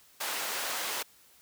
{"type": "high-pass noise", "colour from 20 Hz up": "pink", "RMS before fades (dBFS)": -34, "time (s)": [0.2, 1.03], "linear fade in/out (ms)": 10, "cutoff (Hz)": 670, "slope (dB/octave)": 12, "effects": ["white hiss -60 dBFS RMS until 1.41 s"]}